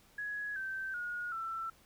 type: tone with pitch steps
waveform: sine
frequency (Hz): 1674 / 1552.9 / 1440.6 / 1336.4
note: G#6 / G6 / F#6 / E6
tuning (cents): +13 / -17 / -47 / +23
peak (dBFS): -36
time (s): 0.18-1.7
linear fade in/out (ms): 5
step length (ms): 380
effects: pink hiss -64 dBFS RMS until 1.85 s